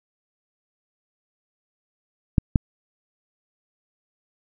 clicks, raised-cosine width 5 ms, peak -3 dBFS, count 2, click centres 2.382 / 2.558 s, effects none

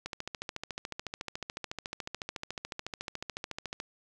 click train, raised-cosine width 0.2 ms, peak -19 dBFS, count 53, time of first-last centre 0.06-3.801 s, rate 13.9 Hz, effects none

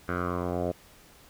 10% pulse tone with low-pass filter sweep, 88.6 Hz, F2, 25 cents sharp, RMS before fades -30 dBFS, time 0.08-0.72 s, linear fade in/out 10 ms, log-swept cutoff 1600 to 610 Hz, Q 3.9, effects pink hiss -55 dBFS RMS until 1.29 s

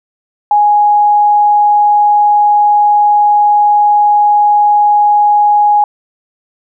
sine tone, 830.6 Hz, G#5, in tune, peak -5 dBFS, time 0.51-5.84 s, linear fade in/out 2 ms, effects none

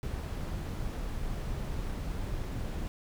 brown noise, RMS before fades -35 dBFS, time 0.03-2.88 s, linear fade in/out 0 ms, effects none

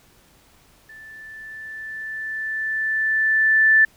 sine tone with level ramp, 1760 Hz, A6, in tune, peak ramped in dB -40 to -10 dBFS, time 0.89-3.85 s, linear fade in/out 5 ms, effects pink hiss -55 dBFS RMS until 3.96 s

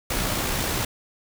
pink noise with amplitude modulation, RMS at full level -24 dBFS, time 0.1-0.85 s, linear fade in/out 5 ms, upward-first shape sine, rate 59.5 Hz, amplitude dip 35%, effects none

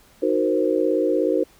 sine chord, C half-diminished seventh, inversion first, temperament equal, 311.1 / 370 / 466.2 / 523.3 Hz, Eb4 / Gb4 / Bb4 / C5, 0 / 0 / 0 / 0 cents, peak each -23 dBFS, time 0.22-1.44 s, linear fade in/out 10 ms, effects pink hiss -54 dBFS RMS until 1.59 s

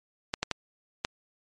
clicks, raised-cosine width 0.2 ms, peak -10 dBFS, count 4, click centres 0.339 / 0.43 / 0.513 / 1.049 s, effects MP3 48 kbps

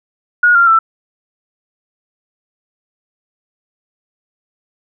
sine tone with pitch steps, 1445 / 1386.9 / 1331.2 Hz, F#6 / F6 / E6, -41 / -12 / +17 cents, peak -6 dBFS, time 0.43-0.79 s, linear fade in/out 5 ms, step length 120 ms, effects none

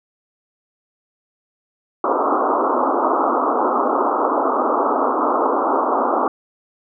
white band-pass noise, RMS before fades -18 dBFS, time 2.04-6.28 s, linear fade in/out 2 ms, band 240 to 1300 Hz, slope 96 dB/octave, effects none

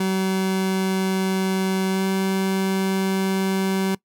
30% pulse tone with pitch glide, 189.7 to 191.57 Hz, F#3 to G3, +43 to -40 cents, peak -17 dBFS, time 0-3.95 s, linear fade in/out 5 ms, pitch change +17 cents, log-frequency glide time 1.9-2.05 s, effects noise-tail reverb RT60 0.1 s tail -22 dB re dry

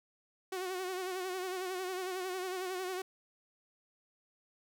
sawtooth tone with vibrato, 370 Hz, F#4, in tune, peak -32 dBFS, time 0.52-3.02 s, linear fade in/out 5 ms, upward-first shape sine, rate 11 Hz, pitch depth 54 cents each way, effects none

